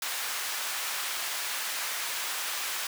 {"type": "high-pass noise", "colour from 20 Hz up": "pink", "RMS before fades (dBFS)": -33, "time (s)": [0.02, 2.87], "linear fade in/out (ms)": 2, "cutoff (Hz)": 1200, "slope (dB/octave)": 12, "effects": []}